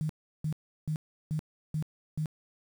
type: tone bursts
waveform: sine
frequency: 154.7 Hz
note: D#3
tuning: 10 cents flat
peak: -28 dBFS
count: 6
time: 0.01-2.258 s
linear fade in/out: 0 ms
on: 83 ms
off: 350 ms
effects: 9-bit